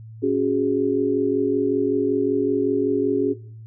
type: chord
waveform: sine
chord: C# suspended fourth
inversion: none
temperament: equal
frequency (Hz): 277.2 / 370 / 415.3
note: C#4 / F#4 / G#4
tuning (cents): 0 / 0 / 0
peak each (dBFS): -22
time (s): 0.22-3.34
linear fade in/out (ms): 20
effects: noise-tail reverb RT60 0.5 s tail -18 dB re dry + added 111 Hz sine -37 dBFS peak until 3.66 s